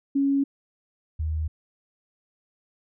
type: tone pair in turn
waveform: sine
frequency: 277.2 / 78.31 Hz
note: C#4 / D#2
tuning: 0 / +12 cents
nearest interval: octave + minor seventh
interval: 2188 cents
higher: first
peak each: -19 / -24 dBFS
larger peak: first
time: 0.15-0.44 / 1.19-1.48 s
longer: neither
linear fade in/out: 10 ms
effects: none